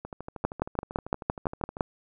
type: two click trains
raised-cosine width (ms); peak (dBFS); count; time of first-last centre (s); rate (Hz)
1; -23 / -10; 23 / 9; 0.05-1.769 / 0.45-1.808; 12.8 / 5.89
effects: none